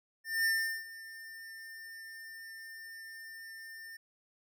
square tone with ADSR envelope, 1801 Hz, A6, 40 cents sharp, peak -27 dBFS, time 0.24-3.97 s, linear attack 210 ms, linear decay 390 ms, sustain -19 dB, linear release 7 ms, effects none

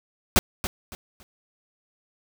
pink noise with echo, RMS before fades -17 dBFS, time 0.36-0.39 s, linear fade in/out 0 ms, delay 280 ms, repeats 3, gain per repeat -11 dB, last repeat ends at 1.23 s, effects none

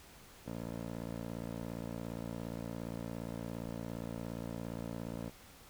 15% pulse tone with band-pass filter, 57.3 Hz, A#1, 29 cents flat, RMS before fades -42 dBFS, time 0.46-5.3 s, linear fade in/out 10 ms, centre 370 Hz, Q 0.89, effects pink hiss -57 dBFS RMS until 5.69 s

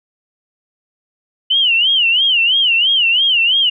sine tone with vibrato, 2960 Hz, F#7, in tune, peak -10 dBFS, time 1.5-3.7 s, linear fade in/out 10 ms, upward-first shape sine, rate 3 Hz, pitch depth 170 cents each way, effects none

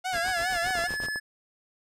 sawtooth tone with vibrato, 712 Hz, F5, 33 cents sharp, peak -24 dBFS, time 0.04-0.88 s, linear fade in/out 20 ms, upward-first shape sine, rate 4.9 Hz, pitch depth 100 cents each way
pink noise with tremolo, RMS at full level -39 dBFS, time 0.12-1.07 s, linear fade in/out 10 ms, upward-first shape sine, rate 7.8 Hz, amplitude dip 95%
square tone with pitch glide, 1644 to 1718.8 Hz, G#6 to A6, -18 to -41 cents, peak -30 dBFS, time 0.13-1.2 s, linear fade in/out 20 ms, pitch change +77 cents, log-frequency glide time 0.25-0.43 s
clicks, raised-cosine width 1 ms, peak -25 dBFS, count 10, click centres 0.707 / 0.754 / 0.79 / 0.839 / 0.907 / 0.939 / 1.002 / 1.037 / 1.085 / 1.159 s
effects low-pass 10000 Hz 12 dB/octave

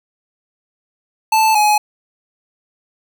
square tone pair in turn, 878 / 841.8 Hz, A5 / G#5, -4 / +23 cents, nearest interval minor second, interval 73 cents, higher first, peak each -11 dBFS, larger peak neither, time 1.32-1.55 / 1.55-1.78 s, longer neither, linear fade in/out 5 ms, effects none

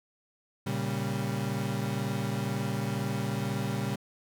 35% pulse chord, G diminished, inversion first, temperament equal with one note detuned, 116.54 / 138.59 / 196.91 Hz, Bb2 / Db3 / G3, 0 / 0 / +8 cents, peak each -32 dBFS, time 0.66-3.96 s, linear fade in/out 10 ms, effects none

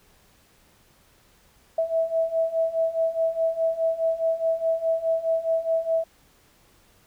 sine beating tone pair, 651 / 655.8 Hz, E5 / E5, -22 / -9 cents, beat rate 4.8 Hz, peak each -26 / -23 dBFS, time 1.78-6.04 s, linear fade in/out 5 ms, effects pink hiss -59 dBFS RMS until 7.06 s

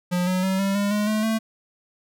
square tone with pitch steps, 178.5 / 184.16 / 189.99 / 196.01 / 202.2 / 208.6 / 215.2 / 222.1 Hz, F3 / F#3 / F#3 / G3 / G#3 / G#3 / A3 / A3, +38 / -8 / +46 / 0 / -46 / +8 / -38 / +16 cents, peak -21 dBFS, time 0.11-1.39 s, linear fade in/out 20 ms, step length 160 ms, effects none

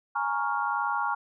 sine chord, Bb minor seventh, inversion third, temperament equal, 830.6 / 932.3 / 1108.7 / 1396.9 Hz, Ab5 / Bb5 / Db6 / F6, 0 / 0 / 0 / 0 cents, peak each -31 dBFS, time 0.15-1.15 s, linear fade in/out 10 ms, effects none

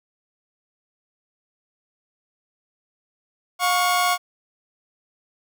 sawtooth tone pair together, 713.5 / 1108.7 Hz, F5 / C#6, +37 / 0 cents, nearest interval minor sixth, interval 763 cents, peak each -17 dBFS, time 3.59-4.18 s, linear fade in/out 50 ms, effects none

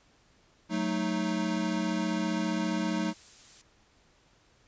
square chord, D# diminished, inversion first, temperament equal, 185 / 220 / 311.1 Hz, F#3 / A3 / D#4, 0 / 0 / 0 cents, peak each -33 dBFS, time 0.69-3.14 s, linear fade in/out 50 ms
blue noise, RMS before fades -49 dBFS, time 1.23-3.62 s, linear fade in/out 10 ms
effects pink hiss -64 dBFS RMS until 4.67 s + resampled to 16000 Hz

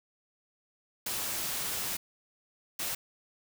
white noise bursts at uneven times, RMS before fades -34 dBFS, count 2, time 1.06-1.97 / 2.79-2.95 s, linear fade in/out 5 ms, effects none

